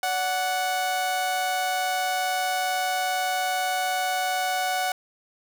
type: tone pair together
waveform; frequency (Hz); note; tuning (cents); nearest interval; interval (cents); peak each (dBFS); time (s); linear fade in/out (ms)
sawtooth; 575.6 / 740; D5 / F#5; -35 / 0; major third; 435; -31 / -20; 0.03-4.92; 2
effects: none